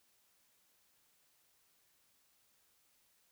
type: silence
effects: white hiss -73 dBFS RMS until 3.31 s